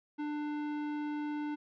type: tone with tanh clipping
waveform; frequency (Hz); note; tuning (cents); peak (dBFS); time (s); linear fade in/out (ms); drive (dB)
sine; 297.2; D4; +21; -36; 0.18-1.56; 20; 16
effects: none